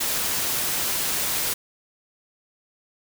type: noise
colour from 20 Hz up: white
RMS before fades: -25 dBFS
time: 0-1.54 s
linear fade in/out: 10 ms
effects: none